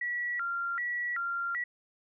sine tone with vibrato, 1638 Hz, G#6, 24 cents flat, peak -30 dBFS, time 0.01-1.64 s, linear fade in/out 5 ms, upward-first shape square, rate 1.3 Hz, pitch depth 290 cents each way, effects none

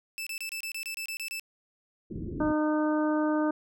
sawtooth tone bursts, 2637 Hz, E7, in tune, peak -30 dBFS, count 11, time 0.18-1.396 s, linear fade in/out 0 ms, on 86 ms, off 27 ms
white low-pass noise, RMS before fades -36 dBFS, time 2.1-2.53 s, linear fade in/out 10 ms, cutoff 370 Hz, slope 48 dB/octave
harmonic tone, 305.4 Hz, D#4, 32 cents flat, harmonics 1 / 2 / 3 / 4 / 5, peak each -25 / -31 / -35 / -37 / -39 dBFS, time 2.4-3.51 s, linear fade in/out 5 ms
effects none

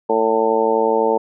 harmonic tone, 111.8 Hz, A2, 28 cents sharp, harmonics 2 / 3 / 4 / 5 / 6 / 7 / 8, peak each -27 / -25 / -17 / -21 / -28 / -25 / -20 dBFS, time 0.09-1.18 s, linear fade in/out 10 ms, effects none

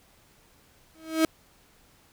35% pulse tone with exponential growth, 320 Hz, D#4, 49 cents sharp, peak -15 dBFS, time 0.95-1.25 s, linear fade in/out 1 ms, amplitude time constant 64 ms, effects pink hiss -60 dBFS RMS until 2.12 s

